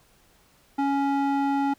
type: tone with band-pass filter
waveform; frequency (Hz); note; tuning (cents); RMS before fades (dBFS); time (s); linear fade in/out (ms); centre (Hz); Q
square; 278.6; C#4; +9; -24; 0.78-1.74; 10; 610; 2.4
effects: pink hiss -60 dBFS RMS until 1.78 s